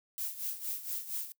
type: noise with tremolo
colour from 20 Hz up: violet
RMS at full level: -35 dBFS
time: 0.18-1.32 s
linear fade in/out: 0 ms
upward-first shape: sine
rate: 4.3 Hz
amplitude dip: 75%
effects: noise-tail reverb RT60 0.1 s tail -23 dB re dry